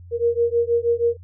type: beating tone pair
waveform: sine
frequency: 467 / 473.3 Hz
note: A#4 / A#4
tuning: +3 / +26 cents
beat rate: 6.3 Hz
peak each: -20 dBFS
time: 0.11-1.17 s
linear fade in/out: 50 ms
effects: added 88 Hz sine -39 dBFS peak until 1.23 s